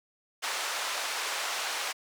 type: band-pass noise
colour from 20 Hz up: pink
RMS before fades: -33 dBFS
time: 0.42-1.93 s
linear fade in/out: 20 ms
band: 790 to 7800 Hz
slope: 12 dB/octave
effects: high-pass 400 Hz 12 dB/octave